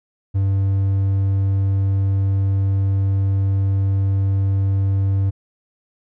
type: tone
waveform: triangle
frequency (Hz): 97.5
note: G2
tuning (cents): -9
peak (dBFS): -13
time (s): 0.34-5.31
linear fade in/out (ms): 20
effects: none